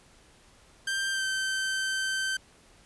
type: tone with pitch glide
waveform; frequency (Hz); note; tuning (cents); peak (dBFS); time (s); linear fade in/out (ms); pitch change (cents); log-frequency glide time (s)
sawtooth; 1577 to 1549; G6 to G6; +10 to -21; -24; 0.87-2.37; 5; -31; 1.11-1.25
effects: pink hiss -58 dBFS RMS until 2.85 s + resampled to 24000 Hz